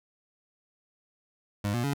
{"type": "tone with pitch steps", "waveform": "25% pulse", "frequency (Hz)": [102.1, 120.02, 141.09], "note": ["G#2", "B2", "C#3"], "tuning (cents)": [-29, -49, 31], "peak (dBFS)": -23, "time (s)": [1.64, 1.937], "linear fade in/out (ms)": 5, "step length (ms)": 99, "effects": []}